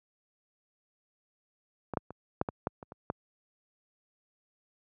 clicks, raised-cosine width 1 ms, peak -20 / -13 / -28 / -13 / -18 / -15 / -29 / -30 / -17 dBFS, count 9, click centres 1.937 / 1.972 / 2.106 / 2.414 / 2.488 / 2.671 / 2.828 / 2.921 / 3.101 s, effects high-pass 80 Hz 12 dB/octave

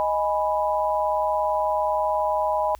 sine chord, G# minor, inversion second, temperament equal, 622.3 / 830.6 / 987.8 Hz, D#5 / G#5 / B5, 0 / 0 / 0 cents, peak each -24 / -25 / -25 dBFS, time 0-2.75 s, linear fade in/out 0 ms, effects added 60 Hz sine -46 dBFS peak until 2.79 s + white hiss -59 dBFS RMS until 2.79 s

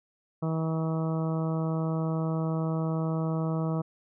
harmonic tone, 160.8 Hz, E3, 43 cents flat, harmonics 1 / 2 / 3 / 4 / 5 / 6 / 7 / 8, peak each -27 / -35 / -37 / -38 / -44 / -45 / -43 / -45 dBFS, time 0.42-3.82 s, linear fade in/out 10 ms, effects none

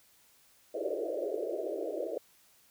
white band-pass noise, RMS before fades -35 dBFS, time 0.74-2.18 s, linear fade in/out 5 ms, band 320 to 640 Hz, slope 96 dB/octave, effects white hiss -64 dBFS RMS until 2.7 s

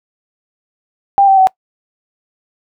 sine tone with pitch steps, 794 / 775.4 / 757.3 Hz, G5 / G5 / F#5, +22 / -19 / +40 cents, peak -5 dBFS, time 1.18-1.471 s, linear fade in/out 0 ms, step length 97 ms, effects noise-tail reverb RT60 0.1 s tail -23 dB re dry

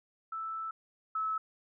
sine tone pair in turn, 1318.5 / 1299.6 Hz, E6 / E6, 0 / -25 cents, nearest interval unison, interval 25 cents, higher first, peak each -35 / -30 dBFS, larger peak second, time 0.32-0.71 / 1.15-1.38 s, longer first, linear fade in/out 5 ms, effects none

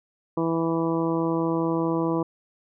harmonic tone, 164.81 Hz, E3, in tune, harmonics 1 / 2 / 3 / 4 / 5 / 6 / 7, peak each -29 / -24 / -29 / -35 / -38 / -32 / -37 dBFS, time 0.37-2.23 s, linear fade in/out 5 ms, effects none

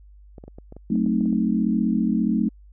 clicks, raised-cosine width 2 ms, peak -27 dBFS, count 11, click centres 0.382 / 0.439 / 0.48 / 0.585 / 0.724 / 0.766 / 0.956 / 1.062 / 1.209 / 1.257 / 1.329 s
sine chord, F# diminished seventh, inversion none, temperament equal, 185 / 220 / 261.6 / 311.1 Hz, F#3 / A3 / C4 / Eb4, 0 / 0 / 0 / 0 cents, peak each -25 / -21 / -26 / -27 dBFS, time 0.9-2.49 s, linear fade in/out 5 ms
effects added 50 Hz sine -45 dBFS peak until 2.72 s

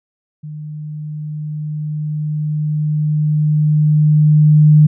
sine tone with level ramp, 151.7 Hz, D#3, 44 cents flat, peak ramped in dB -26 to -4 dBFS, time 0.43-4.87 s, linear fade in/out 10 ms, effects none

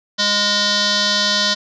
sine tone with frequency modulation, 205.8 Hz, G#3, 16 cents flat, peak -14 dBFS, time 0.18-1.55 s, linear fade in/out 20 ms, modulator 824 Hz, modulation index 6.2, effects none

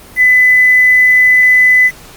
sine tone with quantisation, 2005 Hz, B6, 26 cents sharp, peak -4 dBFS, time 0.16-1.91 s, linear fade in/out 50 ms, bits 5, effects pink hiss -36 dBFS RMS until 2.16 s + Opus 32 kbps

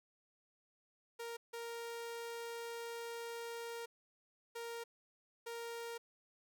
sawtooth tone bursts at uneven times, 466.2 Hz, A#4, in tune, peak -39 dBFS, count 4, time 1.19-1.37 / 1.53-3.86 / 4.55-4.84 / 5.46-5.98 s, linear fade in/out 10 ms, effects none

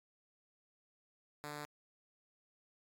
5% pulse tone, 147.8 Hz, D3, 11 cents sharp, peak -32 dBFS, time 1.44-1.65 s, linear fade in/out 0 ms, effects AAC 64 kbps

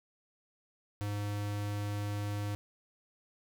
square tone, 102.9 Hz, G#2, 16 cents flat, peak -34 dBFS, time 1.01-2.55 s, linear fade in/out 0 ms, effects none

